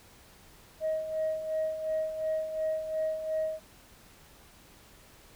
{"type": "tone with tremolo", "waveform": "sine", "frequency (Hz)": 630, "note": "D#5", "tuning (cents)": 21, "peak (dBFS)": -25, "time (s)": [0.8, 3.6], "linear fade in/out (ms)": 50, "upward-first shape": "sine", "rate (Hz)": 2.8, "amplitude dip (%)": 65, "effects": ["tanh soft clip ceiling -24 dBFS", "pink hiss -56 dBFS RMS until 5.35 s"]}